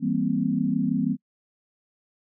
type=chord; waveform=sine; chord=C dominant seventh; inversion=first; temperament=just; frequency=163.52 / 196.22 / 235.5 / 261.6 Hz; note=E3 / G3 / Bb3 / C4; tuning=-14 / +2 / +18 / 0 cents; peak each=-29 / -27 / -26 / -26 dBFS; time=0-1.17 s; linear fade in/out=50 ms; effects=noise-tail reverb RT60 0.1 s tail -26 dB re dry